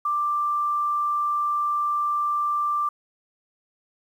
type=tone; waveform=sine; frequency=1180 Hz; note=D6; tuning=8 cents sharp; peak=-21 dBFS; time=0.05-2.89 s; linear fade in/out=5 ms; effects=9-bit